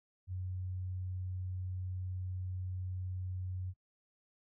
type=tone; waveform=sine; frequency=92.1 Hz; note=F#2; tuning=7 cents flat; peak=-37 dBFS; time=0.27-3.74 s; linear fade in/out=50 ms; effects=noise-tail reverb RT60 0.1 s tail -18 dB re dry